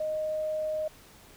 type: tone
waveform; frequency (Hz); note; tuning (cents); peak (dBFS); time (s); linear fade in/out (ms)
sine; 620; D#5; -6; -28; 0-0.88; 5
effects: pink hiss -54 dBFS RMS until 1.36 s